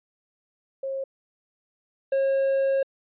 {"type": "tone pair in turn", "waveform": ["sine", "triangle"], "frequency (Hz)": [539, 542], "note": ["C#5", "C#5"], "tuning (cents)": [-49, -39], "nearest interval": "unison", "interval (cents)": 10, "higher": "second", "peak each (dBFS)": [-27, -18], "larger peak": "second", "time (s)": [[0.83, 1.04], [2.12, 2.83]], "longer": "second", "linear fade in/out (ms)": 5, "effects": ["resampled to 8000 Hz"]}